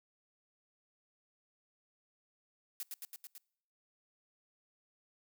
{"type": "noise with echo", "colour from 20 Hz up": "blue", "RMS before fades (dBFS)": -41, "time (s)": [2.8, 2.83], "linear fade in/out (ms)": 0, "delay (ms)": 110, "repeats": 5, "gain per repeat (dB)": -2, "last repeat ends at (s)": 3.38, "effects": ["noise-tail reverb RT60 0.7 s tail -25 dB re dry"]}